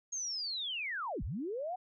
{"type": "linear two-way sweep", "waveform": "sine", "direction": "down then up", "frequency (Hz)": [6580, 32.27, 758], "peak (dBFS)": -35, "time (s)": [0.12, 1.76], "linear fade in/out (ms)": 10, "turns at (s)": 1.23, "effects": []}